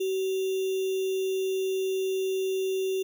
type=tone with sample-and-hold; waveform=sine; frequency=380 Hz; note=F#4; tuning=46 cents sharp; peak=-25 dBFS; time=0-3.03 s; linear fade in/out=10 ms; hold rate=3150 Hz; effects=none